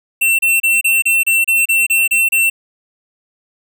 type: tone bursts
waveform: square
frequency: 2701 Hz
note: E7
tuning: 42 cents sharp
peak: -11 dBFS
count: 11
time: 0.21-2.5 s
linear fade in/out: 10 ms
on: 180 ms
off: 31 ms
effects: none